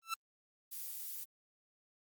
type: tone with exponential growth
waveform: sawtooth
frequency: 1331 Hz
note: E6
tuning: 16 cents sharp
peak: -28 dBFS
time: 0.02-0.14 s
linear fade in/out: 5 ms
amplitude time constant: 24 ms
type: noise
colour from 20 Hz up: violet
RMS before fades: -44 dBFS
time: 0.71-1.25 s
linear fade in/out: 20 ms
effects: Opus 24 kbps